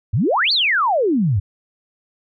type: exponential two-way sweep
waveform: sine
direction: up then down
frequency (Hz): 87.31 to 4676 to 87.31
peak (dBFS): -14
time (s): 0.13-1.4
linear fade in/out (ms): 10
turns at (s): 0.52
effects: none